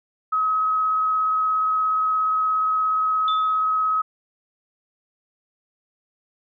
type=tone with vibrato; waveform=sine; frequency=1275 Hz; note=D#6; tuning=42 cents sharp; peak=-18 dBFS; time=0.32-4.02 s; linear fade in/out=10 ms; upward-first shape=triangle; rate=17 Hz; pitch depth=10 cents each way
type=tone with exponential decay; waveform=sine; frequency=3520 Hz; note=A7; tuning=in tune; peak=-24 dBFS; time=3.28-3.64 s; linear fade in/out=1 ms; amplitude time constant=78 ms
effects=none